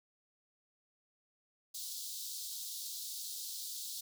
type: high-pass noise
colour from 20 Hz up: pink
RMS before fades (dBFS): -43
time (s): 1.74-4.01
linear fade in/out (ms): 10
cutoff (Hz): 3700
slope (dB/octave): 48
effects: none